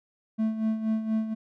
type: tone with tremolo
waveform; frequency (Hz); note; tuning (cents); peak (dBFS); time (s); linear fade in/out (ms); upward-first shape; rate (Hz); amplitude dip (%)
triangle; 220; A3; 0; -20; 0.38-1.35; 20; sine; 4.2; 65
effects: none